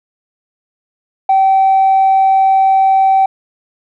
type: tone with tanh clipping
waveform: triangle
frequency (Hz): 771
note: G5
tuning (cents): -29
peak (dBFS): -7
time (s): 1.29-3.26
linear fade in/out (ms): 5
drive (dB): 5
effects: none